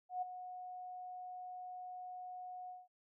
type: tone with ADSR envelope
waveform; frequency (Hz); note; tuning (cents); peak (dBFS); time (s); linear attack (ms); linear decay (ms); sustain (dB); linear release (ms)
sine; 730; F#5; -24; -34; 0.09-2.88; 130; 13; -11; 190
effects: none